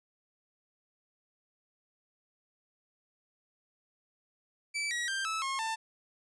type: tone with pitch steps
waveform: sawtooth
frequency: 2313 / 1911.6 / 1579.8 / 1305.6 / 1079.1 / 891.8 Hz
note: D7 / A#6 / G6 / E6 / C#6 / A5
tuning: -27 / +43 / +13 / -17 / -47 / +23 cents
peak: -28 dBFS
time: 4.74-5.76 s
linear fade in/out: 20 ms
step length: 170 ms
effects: resampled to 22050 Hz